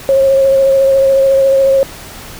sine tone with vibrato, 541 Hz, C#5, 42 cents flat, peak -6 dBFS, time 0.09-1.83 s, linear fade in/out 0 ms, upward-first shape sine, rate 14 Hz, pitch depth 18 cents each way, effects pink hiss -31 dBFS RMS until 2.39 s

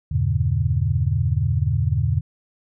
sine chord, E diminished seventh, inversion none, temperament just, 82.41 / 98.89 / 118.67 / 142.4 Hz, E2 / G2 / Bb2 / Db3, 0 / +16 / +31 / +47 cents, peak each -23 dBFS, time 0.11-2.21 s, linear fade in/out 10 ms, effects none

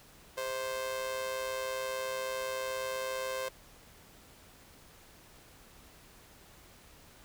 sawtooth tone with amplitude modulation, 523.3 Hz, C5, in tune, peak -27 dBFS, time 0.37-3.49 s, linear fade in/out 10 ms, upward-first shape sine, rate 120 Hz, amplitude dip 65%, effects pink hiss -57 dBFS RMS until 7.24 s

